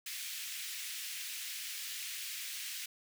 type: high-pass noise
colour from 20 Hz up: pink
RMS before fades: -42 dBFS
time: 0.06-2.86 s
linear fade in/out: 5 ms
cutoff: 2100 Hz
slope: 24 dB/octave
effects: none